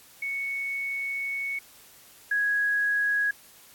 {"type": "tone pair in turn", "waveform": "sine", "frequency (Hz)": [2217, 1660.9], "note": ["C#7", "G#6"], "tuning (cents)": [0, 0], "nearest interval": "perfect fourth", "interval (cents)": 500, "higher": "first", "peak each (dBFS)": [-28, -22], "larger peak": "second", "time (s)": [[0.22, 1.59], [2.31, 3.31]], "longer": "first", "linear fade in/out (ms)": 5, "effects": ["white hiss -53 dBFS RMS until 3.74 s", "AAC 64 kbps"]}